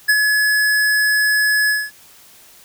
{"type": "tone with ADSR envelope", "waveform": "square", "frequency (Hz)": 1700, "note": "G#6", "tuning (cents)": 40, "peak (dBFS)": -10, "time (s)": [0.08, 1.91], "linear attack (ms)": 16, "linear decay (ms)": 47, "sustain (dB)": -4, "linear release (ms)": 220, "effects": ["white hiss -46 dBFS RMS until 2.64 s"]}